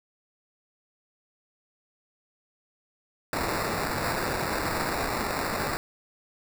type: noise with sample-and-hold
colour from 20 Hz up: blue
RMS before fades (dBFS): -29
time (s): 3.33-5.77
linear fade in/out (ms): 0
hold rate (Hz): 3150
effects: none